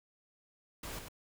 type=noise with echo; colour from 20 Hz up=pink; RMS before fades=-43 dBFS; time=0.83-0.99 s; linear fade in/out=5 ms; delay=95 ms; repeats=1; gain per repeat=-5 dB; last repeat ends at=1.085 s; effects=none